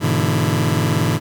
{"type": "chord", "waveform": "sawtooth", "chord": "E dominant seventh", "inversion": "first", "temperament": "just", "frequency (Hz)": [103.01, 123.61, 148.33, 164.81], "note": ["G#2", "B2", "D3", "E3"], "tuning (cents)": [-14, 2, 18, 0], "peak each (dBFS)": -17, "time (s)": [0, 1.2], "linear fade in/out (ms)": 50, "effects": []}